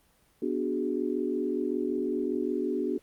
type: chord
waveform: sine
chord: G# half-diminished seventh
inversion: first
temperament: equal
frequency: 246.9 / 293.7 / 370 / 415.3 Hz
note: B3 / D4 / F#4 / G#4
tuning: 0 / 0 / 0 / 0 cents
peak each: -33 / -32 / -31 / -34 dBFS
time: 0.42-2.98 s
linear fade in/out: 5 ms
effects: pink hiss -65 dBFS RMS until 3.02 s + Opus 24 kbps